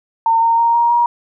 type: tone with pitch steps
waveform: sine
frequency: 910 / 920 / 930.2 / 940.5 / 950.8 Hz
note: A#5 / A#5 / A#5 / A#5 / A#5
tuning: -42 / -23 / -4 / +15 / +34 cents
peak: -10 dBFS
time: 0.26-1.06 s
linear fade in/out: 2 ms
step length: 160 ms
effects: none